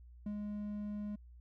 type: tone with ADSR envelope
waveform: triangle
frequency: 207.7 Hz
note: G#3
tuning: in tune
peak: -34 dBFS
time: 0.26-1.16 s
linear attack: 4 ms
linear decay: 79 ms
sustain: -2 dB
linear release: 10 ms
effects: added 60 Hz sine -53 dBFS peak until 1.4 s